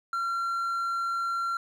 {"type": "tone", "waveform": "triangle", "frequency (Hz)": 1369, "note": "F6", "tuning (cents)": -35, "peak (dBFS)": -25, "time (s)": [0.13, 1.57], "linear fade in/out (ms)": 2, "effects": []}